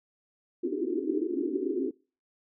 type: band-pass noise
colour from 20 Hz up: white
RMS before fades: -30 dBFS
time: 0.63-1.91 s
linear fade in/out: 10 ms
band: 260 to 410 Hz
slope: 96 dB/octave
effects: noise-tail reverb RT60 0.4 s tail -26 dB re dry